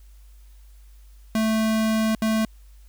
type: tone bursts at uneven times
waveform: square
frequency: 220 Hz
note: A3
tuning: in tune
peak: -20 dBFS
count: 2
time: 1.35-2.15 / 2.22-2.45 s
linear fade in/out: 2 ms
effects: added 50 Hz sine -45 dBFS peak until 2.88 s + white hiss -62 dBFS RMS until 2.88 s